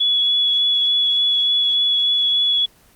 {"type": "tone with vibrato", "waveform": "sine", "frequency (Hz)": 3388, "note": "G#7", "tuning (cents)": 34, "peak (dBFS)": -14, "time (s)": [0, 2.66], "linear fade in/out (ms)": 10, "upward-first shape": "triangle", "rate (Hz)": 3.4, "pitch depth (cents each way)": 10, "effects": ["pink hiss -52 dBFS RMS until 2.95 s", "Opus 24 kbps"]}